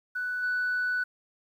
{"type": "tone with level steps", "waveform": "sine", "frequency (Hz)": 1487, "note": "F#6", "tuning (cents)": 8, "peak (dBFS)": [-28, -24], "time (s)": [0.15, 1.04], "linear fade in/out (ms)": 10, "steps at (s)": 0.42, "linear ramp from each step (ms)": 20, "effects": ["tanh soft clip ceiling -23 dBFS", "10-bit"]}